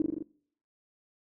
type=tone with echo; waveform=sine; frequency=311.1 Hz; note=D#4; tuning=in tune; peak=-22 dBFS; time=0-0.02 s; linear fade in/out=2 ms; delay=41 ms; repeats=5; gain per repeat=-2 dB; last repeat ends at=0.225 s; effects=noise-tail reverb RT60 0.6 s tail -22 dB re dry